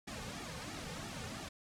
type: noise with flanger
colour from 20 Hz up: pink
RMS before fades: -44 dBFS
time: 0.07-1.49 s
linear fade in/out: 10 ms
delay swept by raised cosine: 1.9 to 3.1 ms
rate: 3 Hz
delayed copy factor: -0.95
effects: low-pass 8000 Hz 12 dB/octave